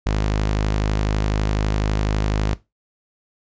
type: tone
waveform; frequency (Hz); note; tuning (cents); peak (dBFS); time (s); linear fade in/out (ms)
sawtooth; 52; G#1; +3; -14; 0.06-2.54; 5
effects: noise-tail reverb RT60 0.2 s tail -17 dB re dry + resampled to 16000 Hz